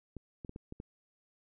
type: clicks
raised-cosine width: 3 ms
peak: -30 dBFS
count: 6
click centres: 0.167 / 0.448 / 0.494 / 0.561 / 0.724 / 0.801 s
effects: none